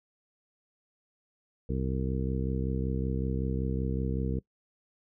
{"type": "harmonic tone", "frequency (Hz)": 65.3, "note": "C2", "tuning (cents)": -3, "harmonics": [1, 2, 3, 4, 5, 6, 7], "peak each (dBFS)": [-32, -33, -35, -39, -41, -43, -38], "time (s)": [1.69, 4.39], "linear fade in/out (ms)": 5, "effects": ["noise-tail reverb RT60 0.1 s tail -21 dB re dry"]}